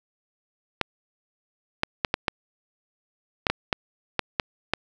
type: clicks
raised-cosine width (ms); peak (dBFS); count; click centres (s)
0.3; -5; 11; 0.813 / 1.834 / 2.048 / 2.141 / 2.282 / 3.468 / 3.5 / 3.728 / 4.193 / 4.398 / 4.736
effects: none